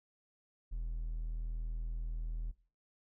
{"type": "tone", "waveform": "triangle", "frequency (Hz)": 40.46, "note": "E1", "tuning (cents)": -32, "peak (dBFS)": -33, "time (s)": [0.71, 2.52], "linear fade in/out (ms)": 20, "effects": ["noise-tail reverb RT60 0.4 s tail -20 dB re dry", "tanh soft clip ceiling -29 dBFS"]}